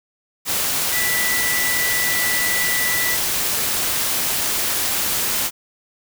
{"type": "tone in noise", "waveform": "sine", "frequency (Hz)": 1973, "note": "B6", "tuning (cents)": -2, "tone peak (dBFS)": -21, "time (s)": [0.91, 3.18], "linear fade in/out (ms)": 50, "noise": "white", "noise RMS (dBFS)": -21, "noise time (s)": [0.45, 5.51], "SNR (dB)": -3, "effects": []}